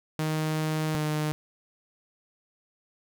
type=tone pair in turn; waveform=sawtooth; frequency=156 / 152.61 Hz; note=D#3 / D#3; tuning=+5 / -33 cents; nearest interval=unison; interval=38 cents; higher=first; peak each=-22 dBFS; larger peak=neither; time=0.19-0.95 / 0.95-1.32 s; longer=first; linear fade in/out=0 ms; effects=none